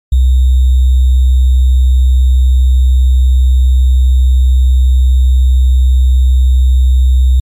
sine tone with sample-and-hold, 63.8 Hz, C2, 43 cents flat, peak -4 dBFS, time 0.12-7.4 s, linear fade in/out 5 ms, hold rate 3675 Hz, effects MP3 64 kbps

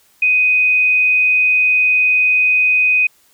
sine tone with frequency modulation, 2500 Hz, D#7, 8 cents sharp, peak -10 dBFS, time 0.22-3.07 s, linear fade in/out 5 ms, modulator 79.2 Hz, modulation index 0.21, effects white hiss -54 dBFS RMS until 3.33 s

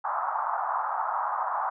pink band-pass noise, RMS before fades -29 dBFS, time 0.04-1.7 s, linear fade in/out 10 ms, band 750 to 1300 Hz, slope 48 dB/octave, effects none

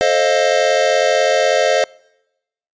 square chord, F dominant seventh, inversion first, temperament equal with one note detuned, 440 / 530.2 / 622.3 / 698.5 Hz, A4 / C5 / Eb5 / F5, 0 / +23 / 0 / 0 cents, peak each -22 / -17 / -17 / -20 dBFS, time 0.01-1.84 s, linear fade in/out 0 ms, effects noise-tail reverb RT60 0.9 s tail -26 dB re dry + resampled to 16000 Hz

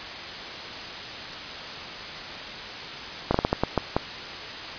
slowing click train, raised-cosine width 1 ms, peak -6 dBFS, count 8, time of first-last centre 3.31-3.965 s, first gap 34 ms, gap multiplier 1.33, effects white hiss -35 dBFS RMS until 4.78 s + resampled to 11025 Hz

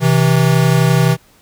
square tone pair together, 130 / 161.81 Hz, C3 / E3, -11 / -32 cents, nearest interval major third, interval 379 cents, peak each -13 dBFS, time 0-1.17 s, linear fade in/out 50 ms, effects pink hiss -50 dBFS RMS until 1.41 s

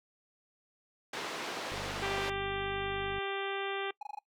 pink band-pass noise, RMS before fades -39 dBFS, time 1.13-2.3 s, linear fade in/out 5 ms, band 380 to 4600 Hz, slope 12 dB/octave
click train, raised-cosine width 5 ms, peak -34 dBFS, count 74, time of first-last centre 1.72-3.183 s, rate 49.9 Hz
harmonic tone, 393.6 Hz, G4, 7 cents sharp, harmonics 1 / 2 / 3 / 4 / 5 / 6 / 7 / 8 / 9, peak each -37 / -40 / -42 / -43 / -44 / -45 / -45 / -46 / -47 dBFS, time 2.02-3.91 s, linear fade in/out 5 ms
triangle tone bursts, 830.6 Hz, G#5, in tune, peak -35 dBFS, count 5, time 4.01-4.19 s, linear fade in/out 5 ms, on 20 ms, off 20 ms
effects noise-tail reverb RT60 0.1 s tail -22 dB re dry

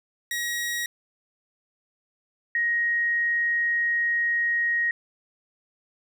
sawtooth / sine tone pair in turn, 1900 / 1880.3 Hz, A#6 / A#6, +33 / +14 cents, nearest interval unison, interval 19 cents, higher first, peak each -23 / -21 dBFS, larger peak second, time 0.31-0.86 / 2.55-4.91 s, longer second, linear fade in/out 2 ms, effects none

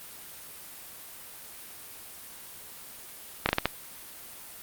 slowing click train, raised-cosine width 0.3 ms, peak -6 dBFS, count 5, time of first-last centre 3.46-3.656 s, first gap 30 ms, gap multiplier 1.34, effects white hiss -45 dBFS RMS until 4.62 s + Opus 32 kbps

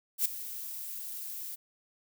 violet noise with ADSR envelope, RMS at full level -25 dBFS, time 0.18-1.56 s, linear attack 75 ms, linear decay 3 ms, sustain -15 dB, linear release 18 ms, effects none

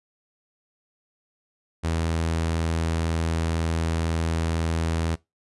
sawtooth tone, 82 Hz, E2, 9 cents flat, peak -19 dBFS, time 1.83-5.16 s, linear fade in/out 20 ms, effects noise-tail reverb RT60 0.2 s tail -22 dB re dry + resampled to 24000 Hz

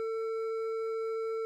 sine tone with hard clipping, 447.7 Hz, A4, 30 cents sharp, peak -33 dBFS, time 0-1.45 s, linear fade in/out 0 ms, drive 7 dB, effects none

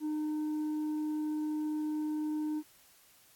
sine tone with tanh clipping, 305.2 Hz, D#4, 33 cents flat, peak -32 dBFS, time 0-2.63 s, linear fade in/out 50 ms, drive 3 dB, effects white hiss -62 dBFS RMS until 3.35 s + AAC 64 kbps

